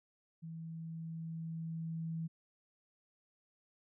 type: tone with level ramp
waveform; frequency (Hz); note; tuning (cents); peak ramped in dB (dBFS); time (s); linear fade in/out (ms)
sine; 163.2; E3; -17; -43 to -36; 0.42-2.28; 20
effects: none